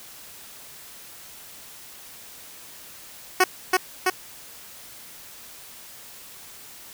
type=tone with echo; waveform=10% pulse; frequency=370 Hz; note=F#4; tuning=in tune; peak=-6 dBFS; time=3.4-3.44 s; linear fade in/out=5 ms; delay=330 ms; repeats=2; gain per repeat=-2 dB; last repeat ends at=4.1 s; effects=white hiss -44 dBFS RMS until 6.93 s